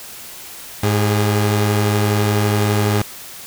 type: tone pair together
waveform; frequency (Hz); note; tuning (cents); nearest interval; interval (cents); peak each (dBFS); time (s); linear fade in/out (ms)
sawtooth; 105.07 / 408.3; G#2 / G#4; +21 / -29; octave + major seventh; 2350; -11 / -18; 0.83-3.02; 5
effects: white hiss -35 dBFS RMS until 3.46 s